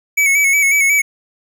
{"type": "tone with vibrato", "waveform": "square", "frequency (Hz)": 2241, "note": "C#7", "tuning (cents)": 18, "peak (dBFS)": -11, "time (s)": [0.17, 1.02], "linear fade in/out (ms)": 10, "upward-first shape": "square", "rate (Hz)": 5.5, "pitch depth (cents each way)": 38, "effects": []}